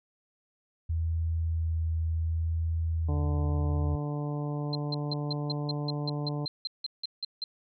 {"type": "tone with vibrato", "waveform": "sine", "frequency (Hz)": 81.6, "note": "E2", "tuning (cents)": -17, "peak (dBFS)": -26, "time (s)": [0.89, 3.96], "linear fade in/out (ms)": 10, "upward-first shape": "sine", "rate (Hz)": 0.7, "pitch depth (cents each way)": 9}
{"type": "harmonic tone", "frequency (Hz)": 146.83, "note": "D3", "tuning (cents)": 0, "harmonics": [1, 2, 3, 4, 5, 6, 7], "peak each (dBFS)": [-31, -37, -41, -43, -45, -47, -48], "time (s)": [3.08, 6.46], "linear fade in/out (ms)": 10}
{"type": "tone bursts", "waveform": "sine", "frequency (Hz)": 4127, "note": "C8", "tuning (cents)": -25, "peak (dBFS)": -30, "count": 15, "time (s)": [4.73, 7.44], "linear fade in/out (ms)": 2, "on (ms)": 22, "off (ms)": 170}
{"effects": []}